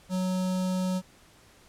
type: tone with notch filter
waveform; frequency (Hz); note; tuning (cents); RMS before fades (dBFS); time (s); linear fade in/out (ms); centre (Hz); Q
square; 185; F#3; 0; -28; 0.09-1.02; 50; 2000; 0.96
effects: pink hiss -57 dBFS RMS until 1.68 s + low-pass 11000 Hz 12 dB/octave